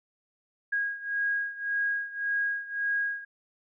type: beating tone pair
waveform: sine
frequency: 1639 / 1640.8 Hz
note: G#6 / G#6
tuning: -23 / -21 cents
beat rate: 1.8 Hz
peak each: -29 / -32 dBFS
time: 0.72-3.25 s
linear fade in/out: 10 ms
effects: none